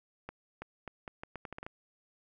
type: accelerating click train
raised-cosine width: 0.5 ms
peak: -26 dBFS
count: 11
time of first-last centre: 0.29-1.665 s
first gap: 330 ms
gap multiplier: 0.78
effects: none